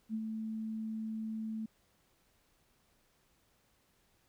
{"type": "tone with ADSR envelope", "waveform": "sine", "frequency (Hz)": 220, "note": "A3", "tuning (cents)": 0, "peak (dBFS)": -32, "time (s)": [0.09, 1.66], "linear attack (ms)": 50, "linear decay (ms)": 60, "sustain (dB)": -4, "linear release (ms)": 6, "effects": ["pink hiss -72 dBFS RMS until 4.28 s"]}